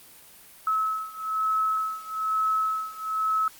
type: beating tone pair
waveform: sine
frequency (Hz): 1293 / 1294.1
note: E6 / E6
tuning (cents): -34 / -32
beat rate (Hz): 1.1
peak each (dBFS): -26 / -28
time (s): 0.67-3.48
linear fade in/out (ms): 2
effects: white hiss -50 dBFS RMS until 3.59 s + Opus 32 kbps